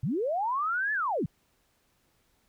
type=linear two-way sweep; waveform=sine; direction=up then down; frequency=104.1 to 1760 to 104.1 Hz; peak=-26 dBFS; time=0.03-1.26 s; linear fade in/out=5 ms; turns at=0.93 s; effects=pink hiss -70 dBFS RMS until 2.48 s